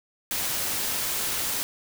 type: noise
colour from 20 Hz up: white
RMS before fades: -28 dBFS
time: 0.31-1.63 s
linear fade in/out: 0 ms
effects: none